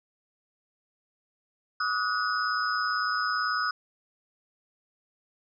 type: tone cluster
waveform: sine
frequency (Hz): 1149 / 1267 / 1466 / 5070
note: D6 / D#6 / F#6 / D#8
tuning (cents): -38 / +31 / -16 / +32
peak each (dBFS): -35 / -29 / -29 / -34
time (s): 1.8-3.71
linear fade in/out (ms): 5
effects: none